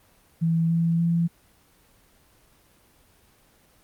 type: tone with pitch steps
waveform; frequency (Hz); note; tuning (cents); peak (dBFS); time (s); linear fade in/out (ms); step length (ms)
sine; 164.81 / 166.82 / 168.86; E3 / E3 / E3; 0 / +21 / +42; -19; 0.41-1.28; 20; 290
effects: pink hiss -59 dBFS RMS until 3.83 s + Opus 24 kbps